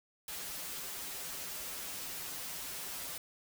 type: noise with comb filter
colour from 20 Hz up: white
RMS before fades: -42 dBFS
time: 0.28-3.18 s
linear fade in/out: 2 ms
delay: 8.9 ms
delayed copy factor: -1
effects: none